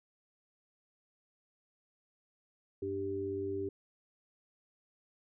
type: harmonic tone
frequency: 98 Hz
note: G2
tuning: in tune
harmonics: 1 / 3 / 4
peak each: -44 / -41 / -35 dBFS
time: 2.82-3.69 s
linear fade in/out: 5 ms
effects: none

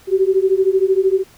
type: beating tone pair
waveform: sine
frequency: 375.6 / 388.6 Hz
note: F#4 / G4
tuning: +26 / -15 cents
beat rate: 13 Hz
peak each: -15 dBFS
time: 0.07-1.24 s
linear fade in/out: 50 ms
effects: pink hiss -48 dBFS RMS until 1.37 s

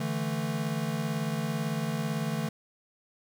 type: chord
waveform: square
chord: D suspended second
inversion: none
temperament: equal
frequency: 146.83 / 164.81 / 220 Hz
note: D3 / E3 / A3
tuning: 0 / 0 / 0 cents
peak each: -34 dBFS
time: 0-2.49 s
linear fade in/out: 5 ms
effects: none

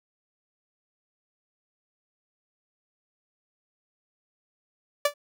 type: tone with exponential decay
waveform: sawtooth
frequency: 581 Hz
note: D5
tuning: 19 cents flat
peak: -13 dBFS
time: 5.05-5.14 s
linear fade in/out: 5 ms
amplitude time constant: 19 ms
effects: none

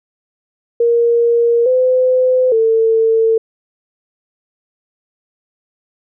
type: tone with pitch steps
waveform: sine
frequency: 469.6 / 510 / 448.7 Hz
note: A#4 / C5 / A4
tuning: +13 / -44 / +34 cents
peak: -9 dBFS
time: 0.8-3.38 s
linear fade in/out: 5 ms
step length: 860 ms
effects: none

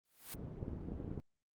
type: noise with exponential growth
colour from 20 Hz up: white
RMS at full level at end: -43 dBFS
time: 0.05-0.34 s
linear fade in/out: 2 ms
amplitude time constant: 62 ms
type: low-pass noise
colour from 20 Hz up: white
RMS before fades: -46 dBFS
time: 0.34-1.2 s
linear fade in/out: 0 ms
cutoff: 220 Hz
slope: 12 dB/octave
type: clicks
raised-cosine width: 3 ms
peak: -30 dBFS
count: 10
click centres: 0.629 / 0.682 / 0.733 / 0.886 / 0.92 / 1.002 / 1.047 / 1.079 / 1.115 / 1.177 s
effects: Opus 32 kbps

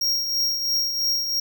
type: tone with tremolo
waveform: square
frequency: 5588 Hz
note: F8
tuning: in tune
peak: -19 dBFS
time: 0.01-1.4 s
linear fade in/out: 5 ms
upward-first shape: triangle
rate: 3 Hz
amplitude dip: 55%
effects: none

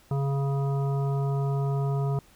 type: harmonic tone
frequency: 138.59 Hz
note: C#3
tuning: in tune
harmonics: 1 / 3 / 5 / 7 / 9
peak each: -24 / -34 / -38 / -41 / -43 dBFS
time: 0.11-2.19 s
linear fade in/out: 2 ms
effects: pink hiss -58 dBFS RMS until 2.35 s

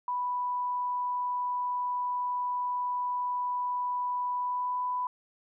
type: tone with pitch glide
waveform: sine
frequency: 987.8 to 994.7 Hz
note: B5 to B5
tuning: 0 to +12 cents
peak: -28 dBFS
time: 0.08-5.07 s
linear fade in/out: 2 ms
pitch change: +12 cents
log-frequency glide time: 4.36-4.81 s
effects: none

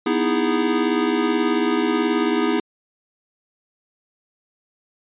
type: chord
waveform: square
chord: E major seventh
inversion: second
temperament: equal with one note detuned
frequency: 246.9 / 311.1 / 329.6 / 410.1 Hz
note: B3 / D#4 / E4 / G#4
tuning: 0 / 0 / 0 / -22 cents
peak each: -24 dBFS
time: 0.06-2.6 s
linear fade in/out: 5 ms
effects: resampled to 8000 Hz

